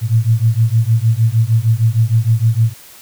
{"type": "beating tone pair", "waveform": "sine", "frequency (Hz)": [110, 116.5], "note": ["A2", "A#2"], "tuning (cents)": [0, -1], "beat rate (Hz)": 6.5, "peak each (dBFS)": -13, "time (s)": [0.01, 2.74], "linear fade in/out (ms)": 50, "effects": ["white hiss -40 dBFS RMS until 3.01 s"]}